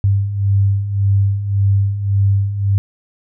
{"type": "beating tone pair", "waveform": "sine", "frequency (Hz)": [97.9, 99.7], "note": ["G2", "G2"], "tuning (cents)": [-2, 30], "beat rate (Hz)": 1.8, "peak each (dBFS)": [-19, -13], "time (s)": [0.04, 2.78], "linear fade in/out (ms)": 0, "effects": []}